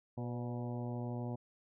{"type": "harmonic tone with a mistuned harmonic", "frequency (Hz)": 120.8, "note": "B2", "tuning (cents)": -38, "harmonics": [1, 2, 3, 4, 5, 6, 7, 8], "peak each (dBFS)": [-39, -42, -48, -50, -50, -52, -53, -57], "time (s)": [0.17, 1.36], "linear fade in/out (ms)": 10, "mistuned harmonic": 4, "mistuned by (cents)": 46, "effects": []}